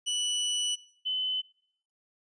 sawtooth / sine tone pair in turn, 2960 / 3029 Hz, F#7 / F#7, 0 / +40 cents, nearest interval unison, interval 40 cents, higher second, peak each -24 / -27 dBFS, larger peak first, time 0.06-0.76 / 1.05-1.42 s, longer first, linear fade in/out 20 ms, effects noise-tail reverb RT60 0.6 s tail -19 dB re dry + resampled to 22050 Hz

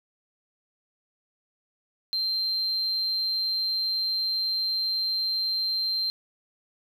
sine tone, 4146 Hz, C8, 17 cents flat, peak -23 dBFS, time 2.13-6.1 s, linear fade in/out 0 ms, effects tanh soft clip ceiling -21 dBFS + 10-bit

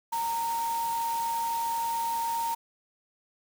sine tone in noise, 924 Hz, A#5, 16 cents flat, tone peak -27 dBFS, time 0.12-2.55 s, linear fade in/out 10 ms, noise white, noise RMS -40 dBFS, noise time 0.12-2.55 s, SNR +10 dB, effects none

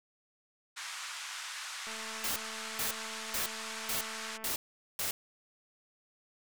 pink band-pass noise, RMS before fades -42 dBFS, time 0.76-4.38 s, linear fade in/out 20 ms, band 1100 to 8800 Hz, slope 24 dB/octave
click train, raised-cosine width 0.5 ms, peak -33 dBFS, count 586, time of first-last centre 1.87-4.517 s, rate 221 Hz
white noise bursts, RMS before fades -34 dBFS, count 6, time 2.24-5.11 s, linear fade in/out 2 ms, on 120 ms, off 430 ms
effects none

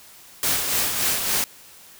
white noise with tremolo, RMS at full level -21 dBFS, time 0.43-1.44 s, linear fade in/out 0 ms, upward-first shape sine, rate 3.5 Hz, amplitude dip 45%, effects white hiss -47 dBFS RMS until 1.99 s

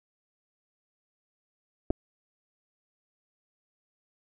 clicks, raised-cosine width 2 ms, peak -14 dBFS, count 2, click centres 1.904 / 1.907 s, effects none

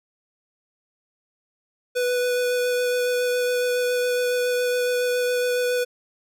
square tone with vibrato, 493.9 Hz, B4, in tune, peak -21 dBFS, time 1.95-5.85 s, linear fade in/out 20 ms, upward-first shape sine, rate 7.2 Hz, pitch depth 9 cents each way, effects none

